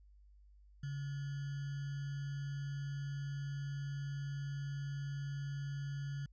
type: tone with sample-and-hold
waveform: sine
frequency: 140 Hz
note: C#3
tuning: 18 cents sharp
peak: -38 dBFS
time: 0.83-6.26 s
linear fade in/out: 5 ms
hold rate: 1575 Hz
effects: added 50 Hz sine -59 dBFS peak until 6.32 s + resampled to 16000 Hz